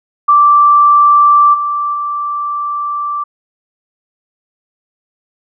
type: tone with level steps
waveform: sine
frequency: 1170 Hz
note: D6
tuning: 7 cents flat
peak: -4 / -13 / -15 dBFS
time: 0.28-3.24 s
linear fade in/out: 10 ms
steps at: 1.53 / 1.93 s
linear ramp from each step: 20 ms
effects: none